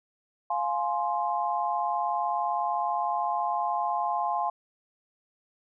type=chord; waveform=sine; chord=F minor; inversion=none; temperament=just; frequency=698.5 / 838.1 / 1047.7 Hz; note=F5 / Ab5 / C6; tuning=0 / +16 / +2 cents; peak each=-30 / -29 / -30 dBFS; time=0.5-4.5 s; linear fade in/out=5 ms; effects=none